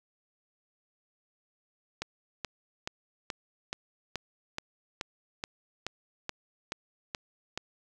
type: click train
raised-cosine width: 0.2 ms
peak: -16 dBFS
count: 14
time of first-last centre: 2.02-7.576 s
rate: 2.34 Hz
effects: none